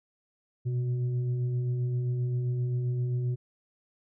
sine tone with frequency modulation, 124.8 Hz, B2, 19 cents sharp, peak -26 dBFS, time 0.65-3.36 s, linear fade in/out 20 ms, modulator 242 Hz, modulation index 0.34, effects none

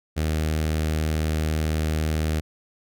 sawtooth tone with notch filter, 78 Hz, D#2, 5 cents sharp, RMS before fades -24 dBFS, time 0.16-2.41 s, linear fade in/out 20 ms, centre 980 Hz, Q 1.9, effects none

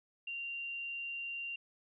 sine tone, 2771 Hz, F7, 14 cents flat, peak -38 dBFS, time 0.27-1.56 s, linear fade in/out 5 ms, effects none

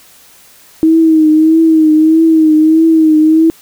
sine tone with vibrato, 317 Hz, D#4, 32 cents sharp, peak -4 dBFS, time 0.83-3.5 s, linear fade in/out 0 ms, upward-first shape triangle, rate 1.6 Hz, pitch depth 55 cents each way, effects white hiss -42 dBFS RMS until 3.61 s

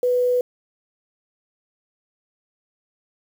sine tone with quantisation, 494.8 Hz, B4, 3 cents sharp, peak -16 dBFS, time 0.03-0.41 s, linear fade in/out 2 ms, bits 7, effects none

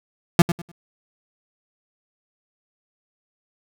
35% pulse tone with echo, 171.3 Hz, F3, 33 cents flat, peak -6 dBFS, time 0.39-0.42 s, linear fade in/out 2 ms, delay 99 ms, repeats 3, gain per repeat -12 dB, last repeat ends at 0.717 s, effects none

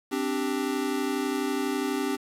square chord, C suspended second, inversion none, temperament equal, 261.6 / 293.7 / 392 Hz, C4 / D4 / G4, 0 / 0 / 0 cents, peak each -31 / -31 / -32 dBFS, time 0.11-2.17 s, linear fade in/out 20 ms, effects resampled to 32000 Hz + 8-bit

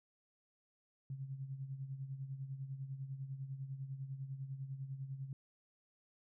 sine tone with tremolo, 135.1 Hz, C#3, 44 cents flat, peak -39 dBFS, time 1.1-5.33 s, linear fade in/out 2 ms, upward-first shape sine, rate 10 Hz, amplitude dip 65%, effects none

